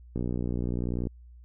click train, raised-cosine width 3 ms, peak -18 dBFS, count 56, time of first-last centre 0.16-1.071 s, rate 60.4 Hz, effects added 60 Hz sine -47 dBFS peak until 1.44 s

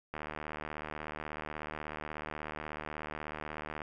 click train, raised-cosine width 0.5 ms, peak -24 dBFS, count 282, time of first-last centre 0.14-3.818 s, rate 76.4 Hz, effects none

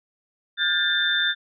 sine tone cluster, 1426 / 1601 / 1762 / 3572 Hz, F6 / G6 / A6 / A7, +36 / +36 / +2 / +25 cents, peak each -29 / -25 / -27 / -22 dBFS, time 0.57-1.35 s, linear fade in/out 50 ms, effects none

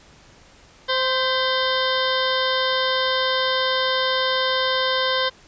harmonic tone with a mistuned harmonic, 520 Hz, C5, 11 cents flat, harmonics 1 / 2 / 3 / 4 / 6 / 7 / 8 / 9 / 10, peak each -24 / -25 / -26 / -31 / -27 / -27 / -33 / -34 / -35 dBFS, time 0.88-5.3 s, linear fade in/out 20 ms, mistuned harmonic 4, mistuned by -52 cents, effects pink hiss -50 dBFS RMS until 5.47 s + resampled to 16000 Hz

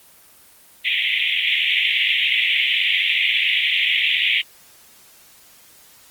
pink band-pass noise, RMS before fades -19 dBFS, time 0.84-4.42 s, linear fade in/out 20 ms, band 2000 to 3500 Hz, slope 96 dB/octave, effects white hiss -49 dBFS RMS until 6.1 s + Opus 24 kbps

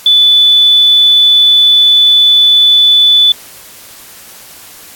sine tone, 3480 Hz, A7, 20 cents flat, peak -3 dBFS, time 0.06-3.32 s, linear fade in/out 2 ms, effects white hiss -34 dBFS RMS until 4.95 s + AAC 64 kbps

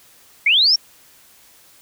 sine linear sweep, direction up, 2093 to 5630 Hz, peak -11 dBFS, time 0.46-0.76 s, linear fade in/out 5 ms, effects white hiss -50 dBFS RMS until 1.81 s

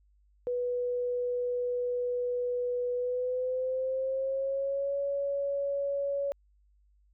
sine tone with pitch glide, 491.1 to 560.9 Hz, B4 to C#5, -10 to +20 cents, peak -28 dBFS, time 0.47-6.32 s, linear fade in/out 0 ms, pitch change +230 cents, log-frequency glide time 2.94-4.96 s, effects added 50 Hz sine -62 dBFS peak until 7.13 s

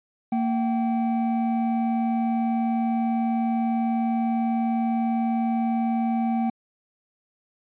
triangle tone pair together, 230 / 768.5 Hz, A#3 / G5, -23 / -35 cents, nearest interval octave + major sixth, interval 2088 cents, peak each -20 / -26 dBFS, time 0.32-6.5 s, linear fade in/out 5 ms, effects resampled to 8000 Hz

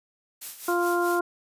blue noise with tremolo, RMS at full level -35 dBFS, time 0.41-1.2 s, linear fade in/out 10 ms, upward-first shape sine, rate 4.7 Hz, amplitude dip 65%
harmonic tone, 349.2 Hz, F4, in tune, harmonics 1 / 2 / 3 / 4, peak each -24 / -29 / -29 / -29 dBFS, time 0.68-1.21 s, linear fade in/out 5 ms
effects resampled to 32000 Hz

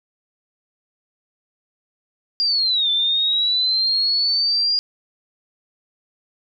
sine linear two-way sweep, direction down then up, 4837 to 3520 to 4837 Hz, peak -16 dBFS, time 2.4-4.79 s, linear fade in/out 0 ms, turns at 2.9 s, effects none

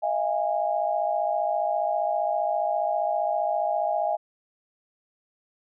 sine tone cluster, 632 / 687 / 823 Hz, D#5 / F5 / G#5, +27 / -29 / -16 cents, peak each -27 dBFS, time 0.02-4.17 s, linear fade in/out 20 ms, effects none

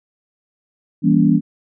sine chord, E diminished seventh, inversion none, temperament just, 164.81 / 197.78 / 237.3 / 284.8 Hz, E3 / G3 / Bb3 / Db4, 0 / +16 / +31 / +47 cents, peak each -16 dBFS, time 1.02-1.41 s, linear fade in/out 50 ms, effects none

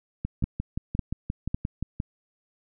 two click trains, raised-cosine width 5 ms, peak -16 / -13 dBFS, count 11 / 3, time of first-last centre 0.25-2.001 / 0.44-1.545 s, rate 5.71 / 1.81 Hz, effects none

